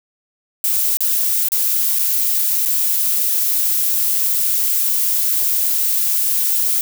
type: noise with dropouts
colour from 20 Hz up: violet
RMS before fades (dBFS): -17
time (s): 0.64-6.81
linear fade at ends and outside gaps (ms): 1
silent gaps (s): 0.971-1.006 / 1.486-1.519 / 1.988-1.993 / 2.652-2.658
effects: none